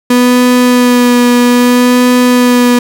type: tone with vibrato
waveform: 35% pulse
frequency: 245.9 Hz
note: B3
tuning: 7 cents flat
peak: -3 dBFS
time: 0.1-2.79 s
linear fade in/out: 5 ms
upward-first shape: sine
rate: 0.62 Hz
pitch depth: 18 cents each way
effects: 7-bit